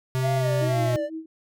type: tone with pitch glide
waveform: square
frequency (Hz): 129.6 to 120.92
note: C3 to B2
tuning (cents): -16 to -36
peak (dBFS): -23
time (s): 0.15-0.96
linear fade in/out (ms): 0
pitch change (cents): -120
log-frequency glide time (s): 0.61-0.83
type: tone with vibrato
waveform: triangle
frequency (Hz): 635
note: D#5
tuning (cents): +35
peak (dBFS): -23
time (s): 0.2-1.1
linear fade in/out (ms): 50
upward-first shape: sine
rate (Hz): 2.1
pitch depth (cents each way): 140
type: tone with tremolo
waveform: sine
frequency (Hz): 320.5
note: E4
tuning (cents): -49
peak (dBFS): -29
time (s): 0.61-1.26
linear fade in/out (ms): 5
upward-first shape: sine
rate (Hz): 5.9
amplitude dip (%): 80
effects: none